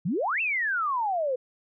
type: exponential two-way sweep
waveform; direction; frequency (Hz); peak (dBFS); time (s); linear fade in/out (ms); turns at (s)
sine; up then down; 146.83 to 2739 to 490.4; -24; 0.05-1.36; 10; 0.41
effects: none